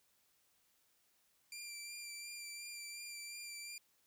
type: tone with vibrato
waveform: 15% pulse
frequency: 2366 Hz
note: D7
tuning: 12 cents sharp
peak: -39 dBFS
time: 1.52-3.78 s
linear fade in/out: 2 ms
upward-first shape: sine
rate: 2.8 Hz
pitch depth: 22 cents each way
effects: white hiss -75 dBFS RMS until 4.06 s